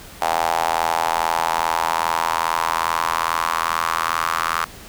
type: tone with high-pass filter sweep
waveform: square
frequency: 41.2 Hz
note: E1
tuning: in tune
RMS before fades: -21 dBFS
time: 0.21-4.65 s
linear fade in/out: 10 ms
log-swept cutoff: 780 to 1200 Hz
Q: 4.4
effects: pink hiss -40 dBFS RMS until 4.88 s